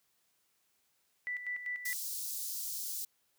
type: tone with tremolo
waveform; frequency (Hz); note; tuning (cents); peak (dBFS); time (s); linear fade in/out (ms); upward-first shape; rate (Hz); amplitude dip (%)
sine; 1975.5; B6; 0; -34; 1.27-1.93; 0; square; 5.1; 60
type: high-pass noise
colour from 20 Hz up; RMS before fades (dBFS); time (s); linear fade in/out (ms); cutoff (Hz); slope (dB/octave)
white; -39; 1.85-3.05; 5; 4700; 24
effects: white hiss -75 dBFS RMS until 3.38 s + high-pass 60 Hz 12 dB/octave